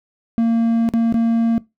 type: tone with dropouts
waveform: triangle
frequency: 229.6 Hz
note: A#3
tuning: 26 cents flat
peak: -11 dBFS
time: 0.38-1.58 s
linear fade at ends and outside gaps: 0 ms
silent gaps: 0.889-0.937 / 1.125-1.142 s
effects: noise-tail reverb RT60 0.2 s tail -20 dB re dry